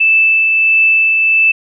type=tone with tremolo; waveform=sine; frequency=2637 Hz; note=E7; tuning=in tune; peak=-6 dBFS; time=0-1.52 s; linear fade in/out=10 ms; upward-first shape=triangle; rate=1.5 Hz; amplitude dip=30%; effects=none